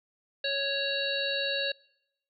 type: harmonic tone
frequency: 554.4 Hz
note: C#5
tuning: in tune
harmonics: 1 / 3 / 5 / 7 / 8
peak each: -33 / -34 / -35 / -32 / -36 dBFS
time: 0.44-1.72 s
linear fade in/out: 5 ms
effects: noise-tail reverb RT60 0.9 s tail -25 dB re dry